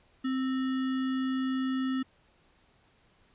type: tone with sample-and-hold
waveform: sine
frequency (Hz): 261.6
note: C4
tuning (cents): 0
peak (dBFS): -27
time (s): 0.24-2.03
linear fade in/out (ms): 10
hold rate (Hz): 1575
effects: pink hiss -65 dBFS RMS until 3.34 s + resampled to 8000 Hz